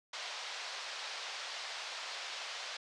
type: band-pass noise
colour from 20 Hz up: white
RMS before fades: -43 dBFS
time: 0.13-2.77 s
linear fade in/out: 5 ms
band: 560 to 5100 Hz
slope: 24 dB/octave
effects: resampled to 22050 Hz